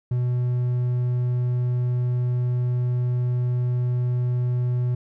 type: tone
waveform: triangle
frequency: 123.47 Hz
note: B2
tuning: in tune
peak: -18 dBFS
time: 0.11-4.95 s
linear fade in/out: 5 ms
effects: none